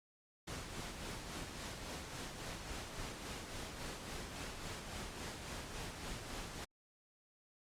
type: noise with tremolo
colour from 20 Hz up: pink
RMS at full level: -44 dBFS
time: 0.47-6.65 s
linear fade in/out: 10 ms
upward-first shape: sine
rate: 3.6 Hz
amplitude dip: 40%
effects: low-pass 9000 Hz 12 dB/octave + Opus 48 kbps